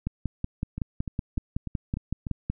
two click trains, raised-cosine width 5 ms, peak -15 / -20 dBFS, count 14 / 6, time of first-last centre 0.07-2.5 / 0.78-2.268 s, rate 5.35 / 3.36 Hz, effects none

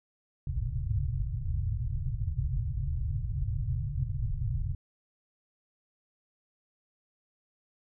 white low-pass noise, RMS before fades -31 dBFS, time 0.47-4.75 s, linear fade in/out 2 ms, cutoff 140 Hz, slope 96 dB/octave, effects none

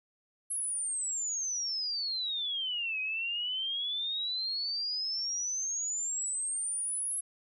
sine exponential two-way sweep, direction down then up, 10940 to 2512 to 10940 Hz, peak -31 dBFS, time 0.5-7.21 s, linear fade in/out 10 ms, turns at 3 s, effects none

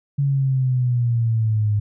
sine exponential sweep, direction down, 141.9 to 103.2 Hz, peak -16 dBFS, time 0.18-1.8 s, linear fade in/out 10 ms, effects none

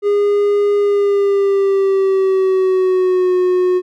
triangle tone with pitch glide, 408.8 to 364.2 Hz, G#4 to F#4, -27 to -27 cents, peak -9 dBFS, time 0.02-3.82 s, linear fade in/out 50 ms, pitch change -200 cents, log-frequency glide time 0.77-3.35 s, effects none

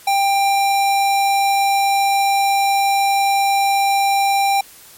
square tone, 792 Hz, G5, 18 cents sharp, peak -14 dBFS, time 0.07-4.61 s, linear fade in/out 5 ms, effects white hiss -43 dBFS RMS until 4.97 s + MP3 64 kbps

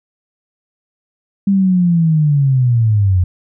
sine linear sweep, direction down, 200 to 87.31 Hz, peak -9 dBFS, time 1.47-3.24 s, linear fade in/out 5 ms, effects none

